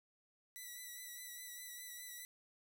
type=tone with vibrato; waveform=5% pulse; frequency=1968 Hz; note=B6; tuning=7 cents flat; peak=-38 dBFS; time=0.56-2.25 s; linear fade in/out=0 ms; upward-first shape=sine; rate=4.9 Hz; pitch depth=30 cents each way; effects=none